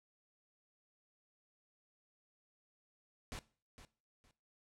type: noise with echo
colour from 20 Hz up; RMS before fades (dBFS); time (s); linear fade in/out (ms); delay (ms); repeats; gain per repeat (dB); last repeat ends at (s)
pink; -45; 3.32-3.39; 0; 460; 2; -12; 4.31
effects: noise-tail reverb RT60 0.4 s tail -19 dB re dry + low-pass 9000 Hz 12 dB/octave